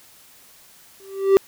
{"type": "tone with exponential growth", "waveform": "triangle", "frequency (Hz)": 389.7, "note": "G4", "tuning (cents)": -10, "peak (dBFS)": -5, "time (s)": [1, 1.37], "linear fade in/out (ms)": 0, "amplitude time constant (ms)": 80, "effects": ["white hiss -50 dBFS RMS until 1.47 s"]}